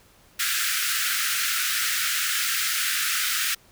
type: high-pass noise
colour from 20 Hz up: pink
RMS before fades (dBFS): -25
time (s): 0.39-3.55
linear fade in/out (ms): 10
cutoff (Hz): 1300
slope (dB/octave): 96
effects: pink hiss -56 dBFS RMS until 3.71 s